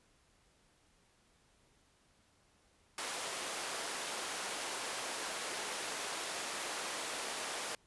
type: high-pass noise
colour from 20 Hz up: pink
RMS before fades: -40 dBFS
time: 2.98-7.75 s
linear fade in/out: 2 ms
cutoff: 500 Hz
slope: 12 dB/octave
effects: pink hiss -70 dBFS RMS until 7.86 s + resampled to 24000 Hz